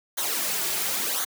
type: noise with flanger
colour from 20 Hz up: white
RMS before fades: -27 dBFS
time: 0.17-1.25 s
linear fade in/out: 10 ms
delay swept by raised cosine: 0.38 to 3.98 ms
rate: 0.95 Hz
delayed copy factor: -0.75
effects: high-pass 200 Hz 12 dB/octave